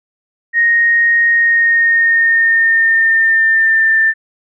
sine tone with pitch glide, 1864.7 to 1783.6 Hz, A#6 to A6, 0 to +23 cents, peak -8 dBFS, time 0.53-4.14 s, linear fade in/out 50 ms, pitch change -77 cents, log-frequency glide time 1.3-4.01 s, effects none

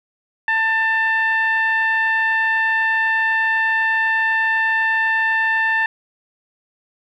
15% pulse tone with low-pass filter, 892 Hz, A5, 23 cents sharp, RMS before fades -18 dBFS, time 0.48-5.86 s, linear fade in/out 2 ms, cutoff 1900 Hz, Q 3.1, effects none

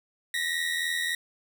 30% pulse tone pair together, 1858.6 / 1942 Hz, A#6 / B6, -6 / -30 cents, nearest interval minor second, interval 76 cents, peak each -27 dBFS, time 0.34-1.15 s, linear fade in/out 2 ms, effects none

